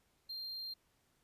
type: tone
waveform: triangle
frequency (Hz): 4186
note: C8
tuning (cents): 0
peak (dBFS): -40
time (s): 0.29-0.74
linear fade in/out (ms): 10
effects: pink hiss -75 dBFS RMS until 1.23 s + resampled to 32000 Hz

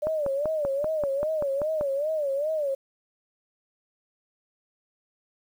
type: tone with vibrato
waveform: sine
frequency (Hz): 587.3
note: D5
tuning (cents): 0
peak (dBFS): -24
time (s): 0.02-2.75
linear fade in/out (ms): 10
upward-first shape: sine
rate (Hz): 2.5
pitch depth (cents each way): 140
type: click train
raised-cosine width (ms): 1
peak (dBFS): -18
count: 10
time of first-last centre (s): 0.07-1.811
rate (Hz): 5.17
effects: 9-bit

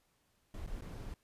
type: noise with dropouts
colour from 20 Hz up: brown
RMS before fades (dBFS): -43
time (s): 0.54-1.14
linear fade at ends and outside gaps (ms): 2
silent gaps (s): 0.664-0.674 / 0.81-0.821
effects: pink hiss -75 dBFS RMS until 1.23 s + resampled to 32000 Hz

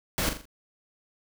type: noise with echo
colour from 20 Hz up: pink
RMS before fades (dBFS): -27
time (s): 0.18-0.29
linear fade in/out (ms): 0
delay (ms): 41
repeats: 4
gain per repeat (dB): -7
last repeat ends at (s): 0.454
effects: none

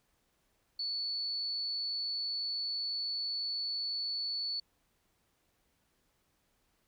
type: tone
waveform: sine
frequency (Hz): 4446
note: C#8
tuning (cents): +4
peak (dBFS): -33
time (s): 0.79-4.6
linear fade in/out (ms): 5
effects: pink hiss -75 dBFS RMS until 6.87 s

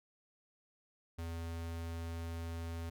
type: tone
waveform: square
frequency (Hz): 83.3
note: E2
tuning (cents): +19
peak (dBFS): -40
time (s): 1.18-2.9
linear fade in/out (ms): 10
effects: none

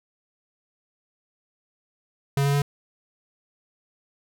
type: tone with pitch steps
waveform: square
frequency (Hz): 139.6 / 141.22 / 142.86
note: C#3 / C#3 / D3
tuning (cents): +13 / +33 / -47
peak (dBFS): -20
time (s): 2.37-2.619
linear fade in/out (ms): 2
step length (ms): 83
effects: none

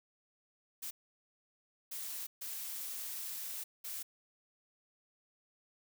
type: noise bursts at uneven times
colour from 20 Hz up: blue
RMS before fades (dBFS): -42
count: 4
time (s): 0.82-0.91 / 1.91-2.27 / 2.41-3.64 / 3.84-4.03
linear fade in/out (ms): 10
effects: none

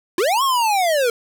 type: linear two-way sweep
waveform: square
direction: up then down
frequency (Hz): 319.7 to 1115 to 454.1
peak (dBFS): -16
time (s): 0.18-1.1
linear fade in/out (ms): 2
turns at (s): 0.43
effects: none

